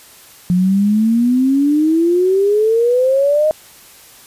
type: exponential sweep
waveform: sine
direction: up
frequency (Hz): 176 to 627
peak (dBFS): -10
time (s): 0.5-3.51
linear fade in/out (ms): 0
effects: white hiss -42 dBFS RMS until 4.26 s + resampled to 32000 Hz